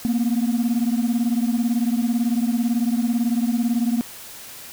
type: beating tone pair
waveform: sine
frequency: 230.1 / 248.1 Hz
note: A#3 / B3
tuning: -22 / +8 cents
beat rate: 18 Hz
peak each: -18 / -20 dBFS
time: 0.05-4.01 s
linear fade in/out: 0 ms
effects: tanh soft clip ceiling -15 dBFS + white hiss -39 dBFS RMS until 4.72 s